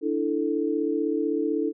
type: chord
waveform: sine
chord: D suspended second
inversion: none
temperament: equal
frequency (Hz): 293.7 / 329.6 / 440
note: D4 / E4 / A4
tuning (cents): 0 / 0 / 0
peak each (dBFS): -27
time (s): 0.01-1.73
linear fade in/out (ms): 50
effects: none

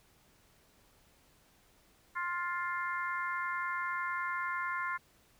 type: harmonic tone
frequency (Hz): 350.9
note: F4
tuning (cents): +8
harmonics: 3 / 4 / 5 / 6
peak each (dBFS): -36 / -38 / -40 / -42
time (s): 2.15-4.98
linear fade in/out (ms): 20
effects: pink hiss -66 dBFS RMS until 5.39 s

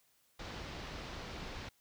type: low-pass noise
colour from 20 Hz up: pink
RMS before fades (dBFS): -45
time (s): 0.39-1.69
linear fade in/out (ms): 5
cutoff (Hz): 5200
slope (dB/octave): 24
effects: white hiss -72 dBFS RMS until 1.8 s

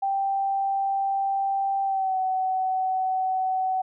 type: tone with pitch glide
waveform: sine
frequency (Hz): 784 to 752.9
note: G5 to F#5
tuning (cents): 0 to +30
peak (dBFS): -22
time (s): 0.02-3.82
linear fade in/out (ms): 10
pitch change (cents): -70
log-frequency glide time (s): 1.84-2.17
effects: none

